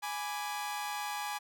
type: chord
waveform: sawtooth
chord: G# diminished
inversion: none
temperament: equal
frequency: 830.6 / 987.8 / 1174.7 Hz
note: G#5 / B5 / D6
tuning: 0 / 0 / 0 cents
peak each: -33 / -39 / -39 dBFS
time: 0.02-1.39 s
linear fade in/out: 20 ms
effects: none